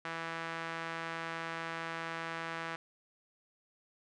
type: tone with band-pass filter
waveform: sawtooth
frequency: 164.81 Hz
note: E3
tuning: in tune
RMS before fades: -40 dBFS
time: 0.05-2.76 s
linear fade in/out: 2 ms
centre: 1600 Hz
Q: 1.3
effects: resampled to 22050 Hz